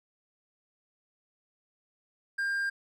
triangle tone, 1600 Hz, G6, 35 cents sharp, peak -26 dBFS, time 2.38-2.7 s, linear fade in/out 10 ms, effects none

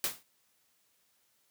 white noise with exponential decay, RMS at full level -27 dBFS, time 0.04-0.23 s, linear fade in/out 1 ms, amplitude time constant 40 ms, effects white hiss -72 dBFS RMS until 1.5 s + high-pass 80 Hz 12 dB/octave

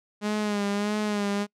sawtooth tone with vibrato, 206.7 Hz, G#3, 8 cents flat, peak -21 dBFS, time 0.21-1.47 s, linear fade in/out 50 ms, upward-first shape sine, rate 1.6 Hz, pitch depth 45 cents each way, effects noise-tail reverb RT60 0.1 s tail -26 dB re dry + low-pass 8000 Hz 12 dB/octave

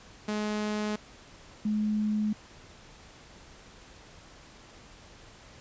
sawtooth / sine tone pair in turn, 211.2 / 212.4 Hz, G#3 / G#3, +29 / +39 cents, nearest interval unison, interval 10 cents, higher second, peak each -25 dBFS, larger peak neither, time 0.28-0.96 / 1.65-2.33 s, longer neither, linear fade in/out 5 ms, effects pink hiss -52 dBFS RMS until 5.6 s + resampled to 16000 Hz

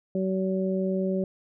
harmonic tone, 189.2 Hz, F#3, 39 cents sharp, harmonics 1 / 2 / 3, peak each -26 / -29 / -31 dBFS, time 0.15-1.24 s, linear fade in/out 2 ms, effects none

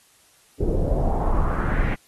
brown noise with low-pass filter sweep, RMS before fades -21 dBFS, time 0.6-1.95 s, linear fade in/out 10 ms, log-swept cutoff 390 to 2200 Hz, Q 3.6, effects white hiss -57 dBFS RMS until 2.07 s + AAC 32 kbps

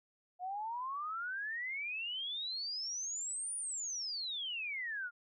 sine exponential two-way sweep, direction up then down, 710 to 9660 to 1386 Hz, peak -37 dBFS, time 0.39-5.11 s, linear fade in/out 50 ms, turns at 3.56 s, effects none

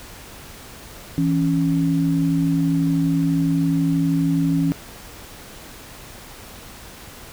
sine tone pair together, 164.6 / 276.8 Hz, E3 / C#4, -2 / -2 cents, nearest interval major sixth, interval 900 cents, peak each -19 dBFS, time 1.18-4.72 s, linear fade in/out 0 ms, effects pink hiss -40 dBFS RMS until 7.32 s

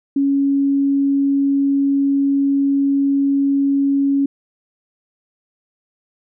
sine tone, 277.8 Hz, C#4, 4 cents sharp, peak -13 dBFS, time 0.16-4.26 s, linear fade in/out 5 ms, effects none

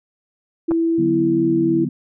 sine tone, 330.7 Hz, E4, 6 cents sharp, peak -15 dBFS, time 0.68-1.85 s, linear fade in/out 10 ms
clicks, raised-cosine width 1 ms, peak -14 dBFS, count 2, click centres 0.71 / 0.717 s
sine chord, B minor, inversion first, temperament equal, 146.83 / 185 / 246.9 Hz, D3 / F#3 / B3, 0 / 0 / 0 cents, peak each -25 / -26 / -23 dBFS, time 0.98-1.89 s, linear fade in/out 5 ms
effects none

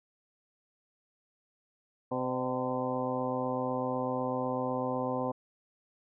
harmonic tone with a mistuned harmonic, 128 Hz, C3, 38 cents flat, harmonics 1 / 2 / 3 / 4 / 5 / 6 / 7 / 8, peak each -41 / -35 / -42 / -34 / -40 / -39 / -40 / -39 dBFS, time 2.11-5.32 s, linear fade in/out 10 ms, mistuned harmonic 5, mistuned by -66 cents, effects none

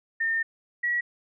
sine tone pair in turn, 1816 / 1924 Hz, A#6 / B6, -46 / -46 cents, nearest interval minor second, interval 100 cents, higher second, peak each -23 dBFS, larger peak neither, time 0.2-0.43 / 0.83-1.01 s, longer first, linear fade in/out 10 ms, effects none

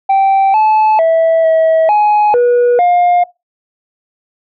sine tone with pitch steps, 779 / 865 / 654 / 645 / 839 / 485.1 / 708 Hz, G5 / A5 / E5 / E5 / G#5 / B4 / F5, -11 / -30 / -14 / -38 / +17 / -31 / +23 cents, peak -4 dBFS, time 0.09-3.24 s, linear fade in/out 10 ms, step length 450 ms, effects noise-tail reverb RT60 0.2 s tail -20 dB re dry + tanh soft clip ceiling -6 dBFS

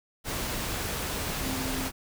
sine tone in noise, 261.6 Hz, C4, in tune, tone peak -33 dBFS, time 1.41-1.89 s, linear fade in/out 50 ms, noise pink, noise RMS -32 dBFS, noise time 0.24-1.92 s, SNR -4 dB, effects none

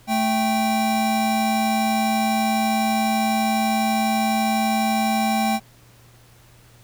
square tone pair together, 220 / 784 Hz, A3 / G5, 0 / 0 cents, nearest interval octave + minor seventh, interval 2200 cents, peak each -22 dBFS, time 0.07-5.6 s, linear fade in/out 50 ms, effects added 119 Hz sine -51 dBFS peak until 6.83 s + pink hiss -53 dBFS RMS until 6.83 s

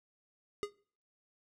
square tone with exponential decay, 411.4 Hz, G#4, 16 cents flat, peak -30 dBFS, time 0.63-0.72 s, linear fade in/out 0 ms, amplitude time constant 18 ms, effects noise-tail reverb RT60 0.5 s tail -23 dB re dry + low-pass 8000 Hz 12 dB/octave

